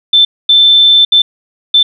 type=tone bursts at uneven times; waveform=sine; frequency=3540 Hz; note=A7; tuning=10 cents sharp; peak=-3 dBFS; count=4; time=0.13-0.25 / 0.49-1.05 / 1.12-1.22 / 1.74-1.83 s; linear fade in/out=5 ms; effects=none